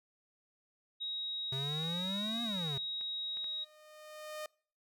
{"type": "tone", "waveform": "sine", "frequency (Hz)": 3800, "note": "A#7", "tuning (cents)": 33, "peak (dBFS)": -36, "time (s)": [1, 3.65], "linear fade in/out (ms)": 20}
{"type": "exponential two-way sweep", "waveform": "square", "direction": "up then down", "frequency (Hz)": [130.81, 238.5, 130.81], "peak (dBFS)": -38, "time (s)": [1.52, 2.78], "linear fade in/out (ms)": 5, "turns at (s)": 2.43}
{"type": "clicks", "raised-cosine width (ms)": 0.3, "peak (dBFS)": -37, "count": 6, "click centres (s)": [1.836, 1.885, 2.164, 3.011, 3.371, 3.443]}
{"type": "tone with exponential growth", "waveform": "sawtooth", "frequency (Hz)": 612, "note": "D#5", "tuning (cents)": -29, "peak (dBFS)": -35, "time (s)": [3.03, 4.46], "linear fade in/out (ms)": 2, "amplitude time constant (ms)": 310}
{"effects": ["noise-tail reverb RT60 0.5 s tail -26 dB re dry"]}